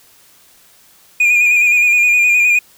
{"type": "tone with vibrato", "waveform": "triangle", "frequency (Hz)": 2436, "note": "D#7", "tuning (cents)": -37, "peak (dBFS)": -7, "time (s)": [1.2, 2.59], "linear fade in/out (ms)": 5, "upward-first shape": "square", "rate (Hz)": 9.6, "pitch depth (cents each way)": 27, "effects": ["white hiss -48 dBFS RMS until 2.77 s"]}